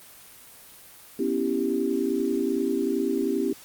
sine chord, C# half-diminished seventh, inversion third, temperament equal, 246.9 / 277.2 / 329.6 / 392 Hz, B3 / C#4 / E4 / G4, 0 / 0 / 0 / 0 cents, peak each -29 / -28 / -29 / -27 dBFS, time 1.19-3.53 s, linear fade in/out 5 ms, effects white hiss -48 dBFS RMS until 3.64 s + Opus 24 kbps

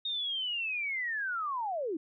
sine linear sweep, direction down, 3719 to 291.4 Hz, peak -31 dBFS, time 0.05-1.97 s, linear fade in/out 5 ms, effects none

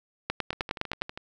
two click trains, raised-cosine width 0.3 ms, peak -11 / -21 dBFS, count 8 / 9, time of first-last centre 0.3-1.019 / 0.53-1.175 s, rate 9.73 / 12.4 Hz, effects none

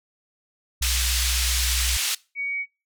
sine tone with vibrato, 61.7 Hz, B1, 1 cent flat, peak -24 dBFS, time 0.81-1.97 s, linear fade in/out 5 ms, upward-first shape triangle, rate 7.5 Hz, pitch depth 11 cents each way
pink band-pass noise, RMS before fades -25 dBFS, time 0.82-2.15 s, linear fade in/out 5 ms, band 2800 to 11000 Hz, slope 12 dB/octave
sine tone, 2249 Hz, C#7, 24 cents sharp, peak -25 dBFS, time 2.35-2.66 s, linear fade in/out 50 ms
effects noise-tail reverb RT60 0.3 s tail -22 dB re dry

